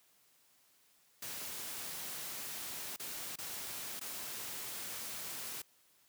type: noise with dropouts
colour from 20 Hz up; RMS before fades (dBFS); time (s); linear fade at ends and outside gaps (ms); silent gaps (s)
white; -43; 1.22-5.62; 5; 2.963-2.996 / 3.358-3.385 / 3.996-4.011
effects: white hiss -69 dBFS RMS until 6.08 s + high-pass 80 Hz 12 dB/octave